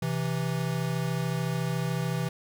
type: tone pair together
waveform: square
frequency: 131 / 164.81 Hz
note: C3 / E3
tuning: +2 / 0 cents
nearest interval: major third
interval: 398 cents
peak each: -31 / -30 dBFS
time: 0.02-2.29 s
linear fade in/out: 5 ms
effects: none